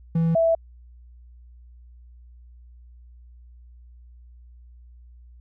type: tone pair in turn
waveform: triangle / sine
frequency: 164.81 / 659.2 Hz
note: E3 / E5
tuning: 0 / 0 cents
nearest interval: 2 octaves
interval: 2400 cents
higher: second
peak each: -16 dBFS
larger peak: neither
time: 0.15-0.35 / 0.35-0.55 s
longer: neither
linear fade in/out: 5 ms
effects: added 60 Hz sine -45 dBFS peak until 5.4 s